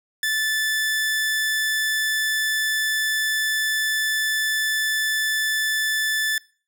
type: tone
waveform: sawtooth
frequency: 1750 Hz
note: A6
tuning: 10 cents flat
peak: -17 dBFS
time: 0.23-6.38 s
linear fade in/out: 2 ms
effects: noise-tail reverb RT60 0.4 s tail -22 dB re dry